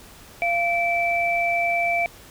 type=tone pair together; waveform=sine; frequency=689 / 2322 Hz; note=F5 / D7; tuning=-24 / -20 cents; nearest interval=octave + major sixth; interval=2104 cents; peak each=-22 dBFS; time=0.42-2.06 s; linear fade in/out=0 ms; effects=pink hiss -46 dBFS RMS until 2.3 s